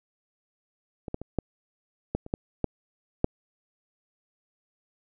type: clicks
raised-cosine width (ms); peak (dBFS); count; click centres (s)
2; -22 / -16 / -23 / -12 / -13 / -27 / -13 / -11 / -7; 9; 1.082 / 1.144 / 1.216 / 1.387 / 2.15 / 2.264 / 2.339 / 2.643 / 3.244
effects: none